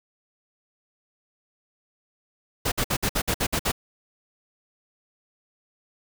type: noise bursts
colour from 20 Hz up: pink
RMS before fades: -24 dBFS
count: 9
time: 2.65-3.719 s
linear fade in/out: 10 ms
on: 69 ms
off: 56 ms
effects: none